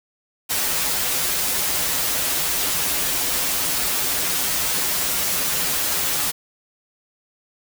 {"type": "noise with comb filter", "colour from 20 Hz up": "white", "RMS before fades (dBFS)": -22, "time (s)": [0.49, 6.32], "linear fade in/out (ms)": 20, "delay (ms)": 9, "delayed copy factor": -0.7, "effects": []}